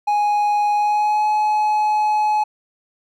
triangle tone with pitch glide, 830.6 to 849 Hz, G#5 to G#5, 0 to +38 cents, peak -13 dBFS, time 0.07-2.44 s, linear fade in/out 10 ms, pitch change +38 cents, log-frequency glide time 0.74-1.26 s, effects none

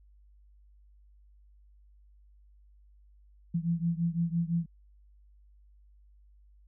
sine beating tone pair, 166.7 / 172.6 Hz, E3 / F3, +20 / -20 cents, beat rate 5.9 Hz, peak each -29 / -31 dBFS, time 3.54-4.66 s, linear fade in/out 10 ms, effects added 50 Hz sine -56 dBFS peak until 6.67 s

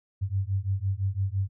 sine beating tone pair, 94.4 / 100.3 Hz, F#2 / G2, +35 / +40 cents, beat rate 5.9 Hz, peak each -28 dBFS, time 0.21-1.49 s, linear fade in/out 20 ms, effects none

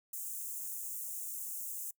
white high-pass noise, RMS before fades -41 dBFS, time 0.13-1.91 s, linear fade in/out 5 ms, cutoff 6700 Hz, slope 48 dB/octave, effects noise-tail reverb RT60 0.1 s tail -24 dB re dry

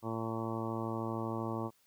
harmonic tone, 112.9 Hz, A2, 45 cents sharp, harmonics 1 / 2 / 3 / 4 / 5 / 6 / 7 / 8 / 9 / 10, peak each -40 / -40 / -40 / -45 / -45 / -48 / -48 / -45 / -48 / -45 dBFS, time 0.02-1.71 s, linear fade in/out 50 ms, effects white hiss -70 dBFS RMS until 1.86 s

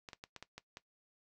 clicks, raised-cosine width 0.2 ms, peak -29 dBFS, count 7, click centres 0.088 / 0.132 / 0.239 / 0.363 / 0.426 / 0.58 / 0.771 s, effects noise-tail reverb RT60 0.1 s tail -17 dB re dry

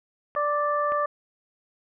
clicks, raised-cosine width 0.5 ms, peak -23 dBFS, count 2, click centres 0.351 / 0.921 s
harmonic tone, 587.3 Hz, D5, in tune, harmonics 1 / 2 / 3, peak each -26 / -24 / -35 dBFS, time 0.36-1.06 s, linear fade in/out 5 ms
effects none

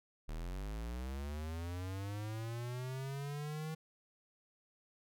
square linear sweep, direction up, 37.27 to 159.4 Hz, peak -40 dBFS, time 0.28-3.75 s, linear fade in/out 10 ms, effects none

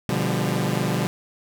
sawtooth chord, G dominant seventh, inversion first, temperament equal with one note detuned, 123.47 / 146.83 / 174.61 / 199.54 Hz, B2 / D3 / F3 / G3, 0 / 0 / 0 / +31 cents, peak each -23 dBFS, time 0.09-1.07 s, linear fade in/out 0 ms, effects none

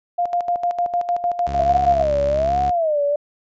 sine tone with tremolo, 701 Hz, F5, 6 cents sharp, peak -16 dBFS, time 0.18-2.03 s, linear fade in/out 10 ms, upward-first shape square, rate 6.6 Hz, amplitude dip 70%
sawtooth tone with pitch glide, 69.3 to 68.7 Hz, C#2 to C#2, 0 to -15 cents, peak -22 dBFS, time 1.47-2.71 s, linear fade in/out 10 ms, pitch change -15 cents, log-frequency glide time 2.01-2.31 s
sine tone with vibrato, 646 Hz, E5, 35 cents flat, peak -16 dBFS, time 1.59-3.16 s, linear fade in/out 5 ms, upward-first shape sine, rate 1.2 Hz, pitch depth 210 cents each way
effects resampled to 16000 Hz

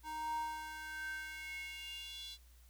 square tone with high-pass filter sweep, 311.1 Hz, D#4, in tune, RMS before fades -44 dBFS, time 0.03-2.38 s, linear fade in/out 50 ms, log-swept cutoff 740 to 3800 Hz, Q 6.2, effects added 60 Hz sine -59 dBFS peak until 2.69 s + white hiss -69 dBFS RMS until 2.69 s

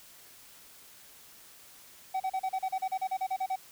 triangle tone bursts, 759 Hz, F#5, 44 cents sharp, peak -26 dBFS, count 15, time 2.14-3.56 s, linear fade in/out 10 ms, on 62 ms, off 35 ms, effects white hiss -54 dBFS RMS until 3.71 s

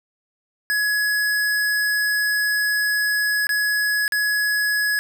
square tone with dropouts, 1684 Hz, G#6, 24 cents sharp, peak -19 dBFS, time 0.7-4.99 s, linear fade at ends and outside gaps 0 ms, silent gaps 3.469-3.492 / 4.079-4.122 s, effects none

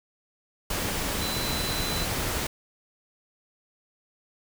sine tone in noise, 4012 Hz, B7, 26 cents sharp, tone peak -33 dBFS, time 1.21-2.05 s, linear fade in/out 5 ms, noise pink, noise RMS -29 dBFS, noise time 0.7-2.47 s, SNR -7 dB, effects none

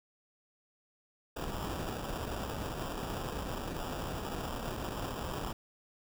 pink noise with sample-and-hold, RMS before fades -38 dBFS, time 1.36-5.53 s, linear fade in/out 5 ms, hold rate 2100 Hz, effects none

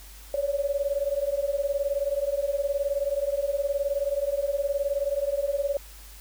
sine beating tone pair, 554.4 / 573.4 Hz, C#5 / D5, 0 / -42 cents, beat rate 19 Hz, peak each -27 dBFS, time 0.34-5.77 s, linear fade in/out 2 ms, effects added 50 Hz sine -45 dBFS peak until 6.2 s + white hiss -49 dBFS RMS until 6.2 s

